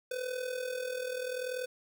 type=tone with amplitude modulation; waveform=square; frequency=504 Hz; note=B4; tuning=35 cents sharp; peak=-32 dBFS; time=0.11-1.66 s; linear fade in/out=5 ms; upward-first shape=sine; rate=40.6 Hz; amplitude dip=65%; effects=10-bit